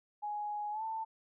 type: tone with pitch glide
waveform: sine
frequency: 834 to 888.7 Hz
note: G#5 to A5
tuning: +7 to +17 cents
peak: -35 dBFS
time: 0.22-1.05 s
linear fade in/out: 20 ms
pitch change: +110 cents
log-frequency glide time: 0.71-0.83 s
effects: none